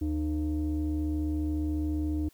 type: tone pair together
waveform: sine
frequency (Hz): 76.2 / 304.8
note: D#2 / D#4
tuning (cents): -36 / -36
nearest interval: 2 octaves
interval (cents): 2400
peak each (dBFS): -28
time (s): 0.01-2.29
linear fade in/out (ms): 10
effects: tanh soft clip ceiling -23 dBFS + white hiss -63 dBFS RMS until 2.33 s